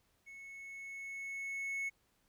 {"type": "tone with level ramp", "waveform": "triangle", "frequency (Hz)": 2200, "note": "C#7", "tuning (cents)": -14, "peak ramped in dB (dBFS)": [-48, -33], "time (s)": [0.26, 1.9], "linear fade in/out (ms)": 20, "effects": ["pink hiss -75 dBFS RMS until 2.28 s"]}